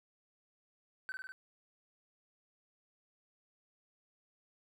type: tone with echo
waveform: triangle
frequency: 1531 Hz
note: G6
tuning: 41 cents flat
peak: -36 dBFS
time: 1.09-1.12 s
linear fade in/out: 0 ms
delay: 50 ms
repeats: 4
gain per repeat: -2 dB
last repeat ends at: 1.32 s
effects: none